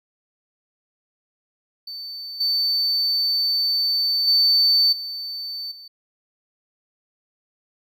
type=tone with level steps; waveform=triangle; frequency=4540 Hz; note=C#8; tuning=41 cents sharp; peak=-30 / -17 / -12 / -27 / -38 dBFS; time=1.87-5.88 s; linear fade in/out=5 ms; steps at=2.4 / 4.27 / 4.92 / 5.71 s; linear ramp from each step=10 ms; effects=tanh soft clip ceiling -8 dBFS